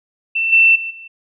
sine tone with level steps, 2681 Hz, E7, 29 cents sharp, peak -15 / -7 / -22 / -33 dBFS, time 0.35-1.08 s, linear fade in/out 10 ms, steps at 0.52 / 0.75 / 0.9 s, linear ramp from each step 10 ms, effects none

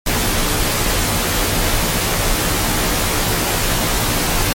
pink noise with comb filter, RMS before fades -17 dBFS, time 0.06-4.53 s, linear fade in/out 5 ms, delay 15 ms, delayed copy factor -0.75, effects MP3 64 kbps

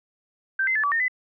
sine tone with pitch steps, 1564 / 2065 / 1735 / 1149 / 1830 / 2008 Hz, G6 / C7 / A6 / D6 / A#6 / B6, -4 / -23 / -25 / -38 / -32 / +28 cents, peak -20 dBFS, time 0.59-1.082 s, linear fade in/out 5 ms, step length 82 ms, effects none

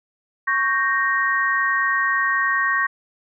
sine chord, G diminished, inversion second, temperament equal, 1108.7 / 1568 / 1864.7 Hz, Db6 / G6 / Bb6, 0 / 0 / 0 cents, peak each -22 / -24 / -20 dBFS, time 0.47-2.87 s, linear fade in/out 10 ms, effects none

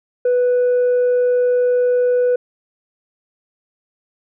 sine tone with tanh clipping, 493.9 Hz, B4, in tune, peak -13 dBFS, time 0.25-2.36 s, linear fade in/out 5 ms, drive 1 dB, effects none

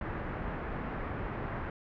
pink low-pass noise, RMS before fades -37 dBFS, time 0.01-1.7 s, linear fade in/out 2 ms, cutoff 1900 Hz, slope 24 dB/octave, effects none

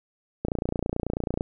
click train, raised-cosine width 2 ms, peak -13 dBFS, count 29, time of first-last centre 0.45-1.409 s, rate 29.2 Hz, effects none

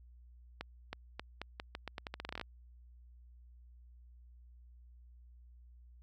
accelerating click train, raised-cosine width 0.3 ms, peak -24 dBFS, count 18, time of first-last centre 0.61-2.413 s, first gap 320 ms, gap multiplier 0.83, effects added 60 Hz sine -55 dBFS peak until 6.02 s

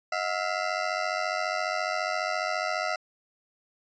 20% pulse ring-modulated tone, 676 Hz, E5, 43 cents sharp, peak -19 dBFS, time 0.12-2.96 s, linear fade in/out 5 ms, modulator 47.3 Hz, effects resampled to 16000 Hz

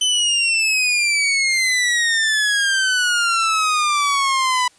sawtooth exponential sweep, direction down, 3053 to 987.8 Hz, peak -12 dBFS, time 0.01-4.68 s, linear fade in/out 5 ms, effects white hiss -53 dBFS RMS until 4.78 s + resampled to 22050 Hz

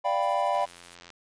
triangle chord, G dominant seventh, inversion second, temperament equal, 587.3 / 698.5 / 784 / 987.8 Hz, D5 / F5 / G5 / B5, 0 / 0 / 0 / 0 cents, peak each -27 dBFS, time 0.04-0.66 s, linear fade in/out 20 ms
violet noise with tremolo, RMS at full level -45 dBFS, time 0.22-0.95 s, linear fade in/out 5 ms, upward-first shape triangle, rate 13 Hz, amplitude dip 75%
click train, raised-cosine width 0.2 ms, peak -29 dBFS, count 49, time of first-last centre 0.55-1.103 s, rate 86.8 Hz
effects resampled to 22050 Hz

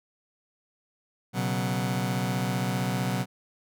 sawtooth chord, B suspended second, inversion none, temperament just, 123.47 / 138.9 / 185.21 Hz, B2 / C#3 / F#3, 0 / +4 / +2 cents, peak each -25 / -29 / -25 dBFS, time 1.33-3.26 s, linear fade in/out 50 ms, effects none

